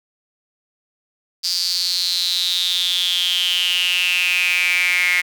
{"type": "tone with high-pass filter sweep", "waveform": "sawtooth", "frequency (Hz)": 179, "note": "F3", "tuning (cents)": 43, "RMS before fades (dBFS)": -19, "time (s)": [1.43, 5.22], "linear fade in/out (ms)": 20, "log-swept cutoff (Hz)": [4800, 2100], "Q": 9.3, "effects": []}